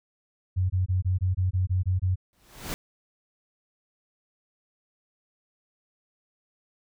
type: tone bursts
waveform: sine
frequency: 92.5 Hz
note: F#2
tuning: in tune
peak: -21 dBFS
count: 10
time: 0.56-2.158 s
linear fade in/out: 20 ms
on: 140 ms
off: 22 ms
type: noise with exponential growth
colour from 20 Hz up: pink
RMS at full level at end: -30 dBFS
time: 2.33-2.74 s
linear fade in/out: 0 ms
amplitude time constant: 87 ms
effects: none